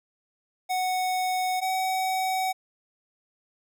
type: tone pair in turn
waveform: square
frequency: 740 / 753.4 Hz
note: F#5 / F#5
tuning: 0 / +31 cents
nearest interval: unison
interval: 31 cents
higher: second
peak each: -25 dBFS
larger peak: neither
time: 0.69-1.61 / 1.61-2.53 s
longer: neither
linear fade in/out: 20 ms
effects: none